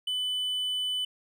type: tone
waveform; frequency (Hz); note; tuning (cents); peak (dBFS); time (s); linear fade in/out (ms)
triangle; 3000; F#7; +23; -26; 0.07-1.05; 5
effects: none